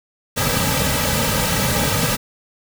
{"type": "noise with comb filter", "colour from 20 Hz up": "pink", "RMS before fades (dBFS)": -19, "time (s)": [0.36, 2.17], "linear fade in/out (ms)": 20, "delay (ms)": 2.8, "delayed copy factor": -1, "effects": []}